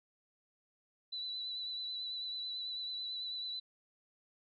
sine tone with vibrato, 3974 Hz, B7, 10 cents sharp, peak -38 dBFS, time 1.12-3.6 s, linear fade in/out 10 ms, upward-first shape triangle, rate 9.1 Hz, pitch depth 32 cents each way, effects none

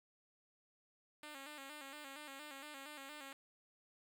5% pulse tone with vibrato, 285.9 Hz, D4, 46 cents flat, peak -38 dBFS, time 1.23-3.33 s, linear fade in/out 2 ms, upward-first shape square, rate 4.3 Hz, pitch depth 83 cents each way, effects none

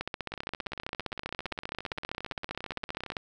two click trains, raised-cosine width 0.3 ms, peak -16 / -23 dBFS, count 49 / 50, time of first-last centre 0.01-3.168 / 0.32-3.12 s, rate 15.2 / 17.5 Hz, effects none

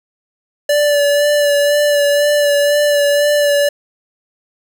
square tone with vibrato, 581 Hz, D5, 19 cents flat, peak -11 dBFS, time 0.69-3.69 s, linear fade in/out 5 ms, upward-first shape sine, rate 2 Hz, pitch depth 22 cents each way, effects none

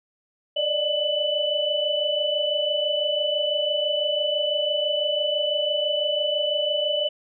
sine tone cluster, 581 / 607 / 2988 Hz, D5 / D#5 / F#7, -19 / -43 / +16 cents, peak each -27 / -26 / -24 dBFS, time 0.56-7.09 s, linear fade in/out 10 ms, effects none

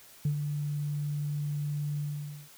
sine tone with ADSR envelope, 146.83 Hz, D3, in tune, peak -22 dBFS, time 0.25-2.49 s, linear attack 4 ms, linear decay 93 ms, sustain -7 dB, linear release 500 ms, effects tanh soft clip ceiling -21 dBFS + white hiss -54 dBFS RMS until 2.57 s

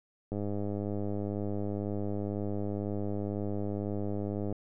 click train, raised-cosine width 2 ms, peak -22 dBFS, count 430, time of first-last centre 0.32-4.526 s, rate 102 Hz, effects none

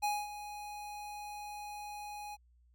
square tone with ADSR envelope, 830.6 Hz, G#5, in tune, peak -30 dBFS, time 0.02-2.37 s, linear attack 21 ms, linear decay 230 ms, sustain -13 dB, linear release 33 ms, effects added 60 Hz sine -63 dBFS peak until 2.74 s

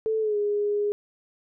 sine tone with pitch glide, 440 to 412.9 Hz, A4 to G#4, 0 to -10 cents, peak -22 dBFS, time 0.06-0.92 s, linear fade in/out 0 ms, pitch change -110 cents, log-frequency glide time 0.2-0.37 s, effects none

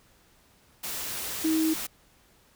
sine tone in noise, 317.7 Hz, D#4, 36 cents sharp, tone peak -22 dBFS, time 1.44-1.74 s, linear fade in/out 10 ms, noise white, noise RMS -34 dBFS, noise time 0.83-1.87 s, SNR +9 dB, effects pink hiss -61 dBFS RMS until 2.55 s

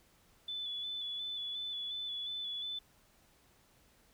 sine tone with vibrato, 3464 Hz, A7, 28 cents flat, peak -37 dBFS, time 0.48-2.79 s, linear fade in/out 5 ms, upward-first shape square, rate 2.8 Hz, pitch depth 22 cents each way, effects pink hiss -67 dBFS RMS until 4.13 s

